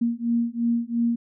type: beating tone pair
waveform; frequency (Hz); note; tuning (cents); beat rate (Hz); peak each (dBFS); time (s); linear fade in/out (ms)
sine; 233.1 / 236; A#3 / A#3; 0 / +22; 2.9; -24; 0.01-1.16; 10
effects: none